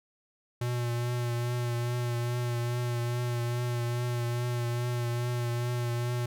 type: tone with vibrato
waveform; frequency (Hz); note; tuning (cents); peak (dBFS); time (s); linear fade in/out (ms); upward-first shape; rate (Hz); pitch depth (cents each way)
square; 120.6; B2; -41; -29; 0.61-6.26; 5; triangle; 2.4; 30
effects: none